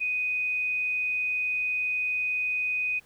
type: tone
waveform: sine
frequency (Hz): 2494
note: D#7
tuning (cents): +3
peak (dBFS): -25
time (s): 0-3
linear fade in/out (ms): 20
effects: pink hiss -60 dBFS RMS until 3.05 s